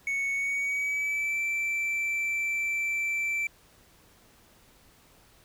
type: tone with pitch glide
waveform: triangle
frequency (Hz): 2217 to 2335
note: C#7 to D7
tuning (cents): 0 to -11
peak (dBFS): -25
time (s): 0.07-3.47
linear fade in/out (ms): 2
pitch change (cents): +89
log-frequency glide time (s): 0.33-1.4
effects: pink hiss -59 dBFS RMS until 5.44 s